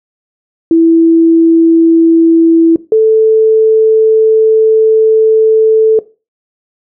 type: tone pair in turn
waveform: sine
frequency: 329.6 / 440 Hz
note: E4 / A4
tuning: 0 / 0 cents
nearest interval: perfect fourth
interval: 500 cents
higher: second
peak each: -3 dBFS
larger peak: neither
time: 0.71-2.76 / 2.92-5.99 s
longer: second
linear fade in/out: 2 ms
effects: noise-tail reverb RT60 0.3 s tail -18 dB re dry